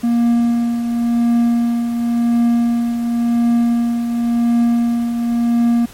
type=tone with tremolo; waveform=triangle; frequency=235.6 Hz; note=A#3; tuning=19 cents sharp; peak=-8 dBFS; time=0.03-5.86 s; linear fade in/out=10 ms; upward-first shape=triangle; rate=0.93 Hz; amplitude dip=55%; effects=pink hiss -40 dBFS RMS until 5.93 s + MP3 64 kbps